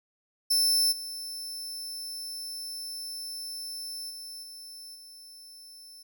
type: tone with level steps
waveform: sawtooth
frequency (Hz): 5300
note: E8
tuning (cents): +9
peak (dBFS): -19 / -33 / -37 / -40 / -44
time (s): 0.5-6.03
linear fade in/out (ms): 10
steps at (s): 0.91 / 4.09 / 4.42 / 4.94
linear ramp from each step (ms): 20
effects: none